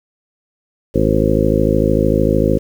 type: harmonic tone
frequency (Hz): 53.3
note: G#1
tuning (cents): +46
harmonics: 1 / 2 / 3 / 4 / 5 / 6 / 7 / 9 / 10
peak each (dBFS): -20 / -20 / -20 / -20 / -20 / -20 / -20 / -20 / -20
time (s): 0.94-2.59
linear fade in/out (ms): 20
effects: 7-bit